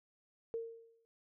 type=tone with exponential decay; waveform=sine; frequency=457.7 Hz; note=A#4; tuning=32 cents flat; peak=-34 dBFS; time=0.54-1.05 s; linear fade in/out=0 ms; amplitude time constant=110 ms; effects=none